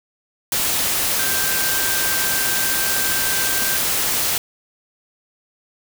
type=tone in noise; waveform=sine; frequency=1568 Hz; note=G6; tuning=in tune; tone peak=-26 dBFS; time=1.19-3.77 s; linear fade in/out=2 ms; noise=white; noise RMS=-20 dBFS; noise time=0.52-4.38 s; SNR=-9 dB; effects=none